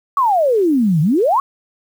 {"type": "exponential two-way sweep", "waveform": "sine", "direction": "down then up", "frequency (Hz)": [1157, 145.1, 1157], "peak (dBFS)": -11, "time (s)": [0.17, 1.4], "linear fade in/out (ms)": 2, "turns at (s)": 1.01, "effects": ["7-bit"]}